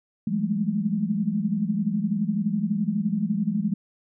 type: tone cluster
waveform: sine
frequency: 166.3 / 190 / 206.8 / 218.6 Hz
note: E3 / F#3 / G#3 / A3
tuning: +16 / +46 / -7 / -11 cents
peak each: -30 / -30 / -25 / -28 dBFS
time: 0.27-3.74 s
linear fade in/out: 5 ms
effects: none